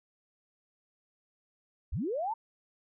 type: linear sweep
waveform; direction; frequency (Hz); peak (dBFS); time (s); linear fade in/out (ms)
sine; up; 37.14 to 932.3; -30; 1.92-2.34; 10
effects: none